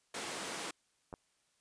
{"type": "high-pass noise", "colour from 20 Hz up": "pink", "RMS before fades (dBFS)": -41, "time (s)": [0.14, 0.71], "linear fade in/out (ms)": 5, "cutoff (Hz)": 300, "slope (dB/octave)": 12}
{"type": "clicks", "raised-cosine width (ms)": 1, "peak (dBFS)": -31, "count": 2, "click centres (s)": [1.128, 1.139]}
{"effects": ["white hiss -75 dBFS RMS until 1.6 s", "resampled to 22050 Hz"]}